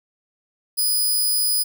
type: tone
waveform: 5% pulse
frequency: 4978 Hz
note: D#8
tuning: in tune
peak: -11 dBFS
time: 0.77-1.64 s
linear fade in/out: 20 ms
effects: none